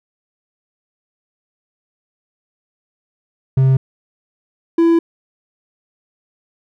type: tone pair in turn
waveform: triangle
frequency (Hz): 132.5 / 333.9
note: C3 / E4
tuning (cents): +22 / +22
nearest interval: octave + major third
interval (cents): 1600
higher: second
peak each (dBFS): -7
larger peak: neither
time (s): 3.57-3.77 / 4.78-4.99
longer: second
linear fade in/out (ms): 5
effects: none